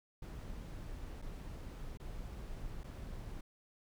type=noise with dropouts; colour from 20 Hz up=brown; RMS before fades=-45 dBFS; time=0.22-3.41 s; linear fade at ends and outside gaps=5 ms; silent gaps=1.218-1.222 / 1.974-1.998 / 2.835-2.841 s; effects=none